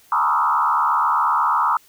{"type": "tone with frequency modulation", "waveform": "sine", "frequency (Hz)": 1108.7, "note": "C#6", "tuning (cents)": 0, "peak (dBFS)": -15, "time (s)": [0.12, 1.77], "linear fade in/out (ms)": 2, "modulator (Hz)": 74.1, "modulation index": 3.1, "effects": ["white hiss -53 dBFS RMS until 1.88 s"]}